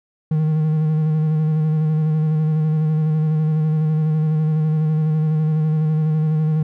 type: tone with vibrato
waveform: triangle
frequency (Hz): 155.56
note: D#3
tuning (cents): 0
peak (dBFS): -13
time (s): 0.31-6.63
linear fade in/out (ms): 5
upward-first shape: square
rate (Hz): 12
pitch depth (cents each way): 22
effects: none